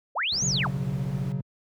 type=linear two-way sweep; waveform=sine; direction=up then down; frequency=417.9 to 6990 to 417.9 Hz; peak=-24 dBFS; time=0.15-0.68 s; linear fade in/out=20 ms; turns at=0.46 s
type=noise; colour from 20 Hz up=brown; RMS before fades=-35 dBFS; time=0.32-1.32 s; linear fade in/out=0 ms
type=chord; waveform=triangle; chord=B suspended second; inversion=none; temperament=equal; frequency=123.47 / 138.59 / 185 Hz; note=B2 / C#3 / F#3; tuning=0 / 0 / 0 cents; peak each=-31 / -26 / -30 dBFS; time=0.42-1.41 s; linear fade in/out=5 ms
effects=high-pass 80 Hz 12 dB/octave